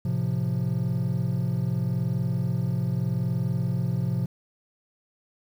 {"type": "chord", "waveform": "triangle", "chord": "F major", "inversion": "first", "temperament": "equal", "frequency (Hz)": [110, 130.81, 174.61], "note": ["A2", "C3", "F3"], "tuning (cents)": [0, 0, 0], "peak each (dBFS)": [-27, -24, -26], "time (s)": [0.05, 4.26], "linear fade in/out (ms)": 5, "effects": ["tanh soft clip ceiling -14 dBFS", "9-bit"]}